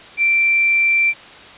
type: tone with quantisation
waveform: sine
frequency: 2349 Hz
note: D7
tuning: in tune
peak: -12 dBFS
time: 0.17-1.14 s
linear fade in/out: 50 ms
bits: 7
effects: white hiss -39 dBFS RMS until 1.57 s + resampled to 8000 Hz